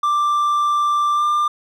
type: tone with pitch glide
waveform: triangle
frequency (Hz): 1179 to 1194.1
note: D6 to D6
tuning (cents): +6 to +28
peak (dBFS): -13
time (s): 0.03-1.48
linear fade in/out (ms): 5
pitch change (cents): +22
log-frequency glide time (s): 1.14-1.24
effects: none